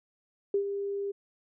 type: tone with ADSR envelope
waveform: sine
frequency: 400 Hz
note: G4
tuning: 35 cents sharp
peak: -22 dBFS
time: 0.54-1.12 s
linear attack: 3 ms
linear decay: 91 ms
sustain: -8 dB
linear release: 14 ms
effects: none